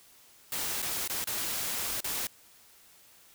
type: noise with dropouts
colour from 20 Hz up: white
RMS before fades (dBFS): -33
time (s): 0.52-2.27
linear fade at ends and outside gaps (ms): 2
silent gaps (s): 0.82-0.825 / 1.077-1.097 / 1.242-1.272 / 2.005-2.043
effects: white hiss -58 dBFS RMS until 3.34 s